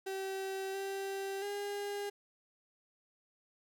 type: tone with pitch steps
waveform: 35% pulse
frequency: 385 / 390.4 / 406.2 Hz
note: G4 / G4 / G#4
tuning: -31 / -7 / -38 cents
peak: -35 dBFS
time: 0.06-2.1 s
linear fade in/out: 10 ms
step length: 680 ms
effects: none